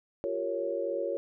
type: chord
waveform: sine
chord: G half-diminished seventh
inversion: third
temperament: equal with one note detuned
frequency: 349.2 / 392 / 460.3 / 554.4 Hz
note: F4 / G4 / Bb4 / Db5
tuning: 0 / 0 / -22 / 0 cents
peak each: -36 / -38 / -35 / -32 dBFS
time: 0.24-1.17 s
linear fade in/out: 0 ms
effects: none